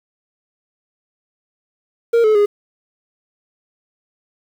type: tone with pitch steps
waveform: triangle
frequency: 465.9 / 431.4 / 411.8 Hz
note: A#4 / A4 / G#4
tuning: -1 / -34 / -15 cents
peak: -8 dBFS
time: 2.13-2.46 s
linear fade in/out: 10 ms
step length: 110 ms
effects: 7-bit